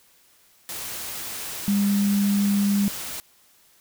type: tone in noise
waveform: sine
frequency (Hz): 201.6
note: G3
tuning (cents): +49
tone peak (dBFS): -18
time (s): 1.68-2.88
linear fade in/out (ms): 0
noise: white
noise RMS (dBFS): -33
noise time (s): 0.69-3.2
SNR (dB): +12
effects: white hiss -58 dBFS RMS until 3.8 s